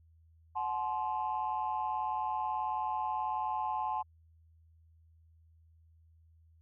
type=chord; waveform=sine; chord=F# diminished; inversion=none; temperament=equal with one note detuned; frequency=740 / 858.4 / 1046.5 Hz; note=F#5 / A5 / C6; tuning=0 / -43 / 0 cents; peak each=-38 / -33 / -36 dBFS; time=0.55-4.03 s; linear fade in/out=20 ms; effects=tanh soft clip ceiling -24 dBFS + added 81 Hz sine -60 dBFS peak until 6.61 s